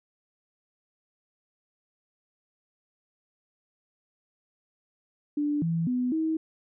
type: tone with pitch steps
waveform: sine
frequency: 293.6 / 165.6 / 249.4 / 318.8 Hz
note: D4 / E3 / B3 / D#4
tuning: 0 / +8 / +17 / +42 cents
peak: -24 dBFS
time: 5.37-6.37 s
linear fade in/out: 5 ms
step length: 250 ms
effects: none